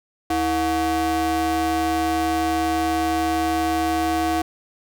square ring-modulated tone, 199.6 Hz, G3, 32 cents sharp, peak -17 dBFS, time 0.3-4.42 s, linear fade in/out 5 ms, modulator 523 Hz, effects none

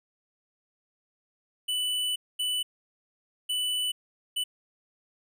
square tone bursts at uneven times, 2981 Hz, F#7, 12 cents sharp, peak -27 dBFS, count 4, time 1.68-2.16 / 2.39-2.63 / 3.49-3.92 / 4.36-4.44 s, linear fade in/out 10 ms, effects none

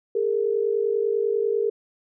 sine tone pair together, 408.8 / 458.9 Hz, G#4 / A#4, -27 / -27 cents, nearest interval major second, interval 200 cents, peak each -23 dBFS, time 0.15-1.7 s, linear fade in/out 5 ms, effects none

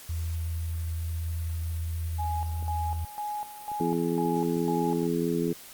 sine tone with pitch glide, 82.41 to 81.94 Hz, E2 to E2, 0 to -10 cents, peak -28 dBFS, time 0.09-3.05 s, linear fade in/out 5 ms, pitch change -10 cents, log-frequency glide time 2.06-2.32 s
sine tone with tremolo, 836 Hz, G#5, 11 cents sharp, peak -30 dBFS, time 2.18-5.08 s, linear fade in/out 20 ms, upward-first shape square, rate 2 Hz, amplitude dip 75%
clicks, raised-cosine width 2 ms, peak -32 dBFS, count 8, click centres 2.626 / 3.717 / 3.809 / 3.925 / 4.259 / 4.564 / 5.032 / 5.479 s
harmonic tone, 84.5 Hz, E2, 43 cents sharp, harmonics 2 / 3 / 4 / 5, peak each -30 / -30 / -30 / -30 dBFS, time 3.8-5.53 s, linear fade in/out 5 ms
effects white hiss -47 dBFS RMS until 5.73 s + Opus 48 kbps

